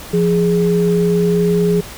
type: tone pair together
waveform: sine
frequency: 173.36 / 415.3 Hz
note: F3 / G#4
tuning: -12 / 0 cents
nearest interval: octave + minor third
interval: 1512 cents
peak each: -14 dBFS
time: 0.13-1.81 s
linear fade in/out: 10 ms
effects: pink hiss -33 dBFS RMS until 1.97 s